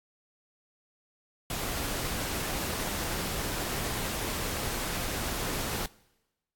pink noise, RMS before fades -33 dBFS, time 1.5-5.86 s, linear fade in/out 2 ms, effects noise-tail reverb RT60 1.0 s tail -22 dB re dry + AAC 64 kbps

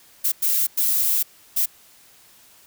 violet noise bursts at uneven times, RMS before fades -20 dBFS, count 4, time 0.24-0.32 / 0.42-0.67 / 0.77-1.23 / 1.56-1.66 s, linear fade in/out 10 ms, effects white hiss -52 dBFS RMS until 2.66 s

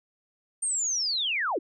sine linear sweep, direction down, 8870 to 250 Hz, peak -25 dBFS, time 0.62-1.59 s, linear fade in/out 10 ms, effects none

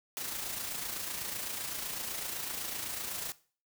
white noise with amplitude modulation, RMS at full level -36 dBFS, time 0.17-3.32 s, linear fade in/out 0 ms, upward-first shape sine, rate 27.9 Hz, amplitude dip 45%, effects noise-tail reverb RT60 0.4 s tail -18 dB re dry

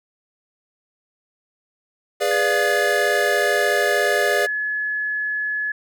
square chord, G# diminished seventh, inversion none, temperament equal with one note detuned, 412 / 493.9 / 587.3 / 698.5 Hz, G#4 / B4 / D5 / F5, -14 / 0 / 0 / 0 cents, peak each -24 / -26 / -23 / -26 dBFS, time 2.2-4.47 s, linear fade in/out 20 ms
sine tone, 1705 Hz, G#6, 45 cents sharp, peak -21 dBFS, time 2.31-5.72 s, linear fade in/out 5 ms
effects none

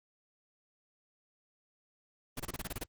pink noise bursts, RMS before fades -37 dBFS, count 9, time 2.37-2.838 s, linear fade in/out 5 ms, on 28 ms, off 27 ms, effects Opus 24 kbps

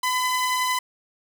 sawtooth tone pair together, 1009 / 2007 Hz, B5 / B6, +37 / +27 cents, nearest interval octave, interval 1190 cents, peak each -18 / -28 dBFS, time 0.03-0.79 s, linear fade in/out 5 ms, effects none

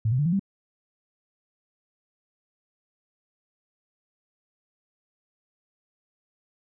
sine tone with pitch steps, 110 / 127.09 / 146.83 / 169.64 / 196 Hz, A2 / C3 / D3 / E3 / G3, 0 / -50 / 0 / +50 / 0 cents, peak -20 dBFS, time 0.05-0.395 s, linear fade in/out 5 ms, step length 69 ms, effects none

